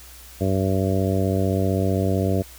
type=harmonic tone; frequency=95.6 Hz; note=G2; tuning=43 cents flat; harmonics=1 / 2 / 3 / 4 / 5 / 6 / 7; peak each=-22 / -25 / -27 / -28 / -29 / -30 / -30 dBFS; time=0.4-2.43 s; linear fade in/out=20 ms; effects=added 61 Hz sine -45 dBFS peak until 2.58 s + white hiss -45 dBFS RMS until 2.58 s